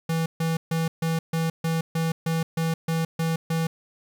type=tone bursts; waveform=square; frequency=163.4 Hz; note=E3; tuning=15 cents flat; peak=-23 dBFS; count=12; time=0.09-3.67 s; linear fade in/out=5 ms; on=170 ms; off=140 ms; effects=10-bit